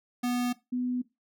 square / sine tone pair in turn, 245.4 / 248.8 Hz, B3 / B3, -11 / +13 cents, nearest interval unison, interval 24 cents, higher second, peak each -27 dBFS, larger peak neither, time 0.23-0.53 / 0.72-1.02 s, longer neither, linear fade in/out 10 ms, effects noise-tail reverb RT60 0.2 s tail -17 dB re dry

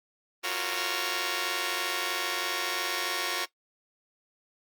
5% pulse chord, Gb major seventh, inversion third, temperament just, 346.9 / 370 / 462.5 / 555 Hz, F4 / Gb4 / Bb4 / Db5, -12 / 0 / -14 / +2 cents, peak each -24 dBFS, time 0.43-3.46 s, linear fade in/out 20 ms, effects noise-tail reverb RT60 0.1 s tail -18 dB re dry + Opus 32 kbps

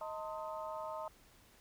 harmonic tone with a mistuned harmonic, 209.6 Hz, G#3, 16 cents sharp, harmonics 3 / 4 / 5 / 6, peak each -43 / -45 / -47 / -49 dBFS, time 0.01-1.08 s, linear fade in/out 2 ms, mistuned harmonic 4, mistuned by +120 cents, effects pink hiss -64 dBFS RMS until 1.6 s

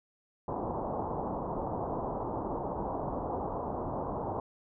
white low-pass noise, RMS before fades -35 dBFS, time 0.48-4.4 s, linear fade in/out 2 ms, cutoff 1000 Hz, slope 48 dB/octave, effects none

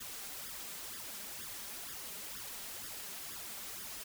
white noise with flanger, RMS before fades -45 dBFS, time 0-4.04 s, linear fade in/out 10 ms, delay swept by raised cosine 0.58 to 5.08 ms, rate 2.1 Hz, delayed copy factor +0.75, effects none

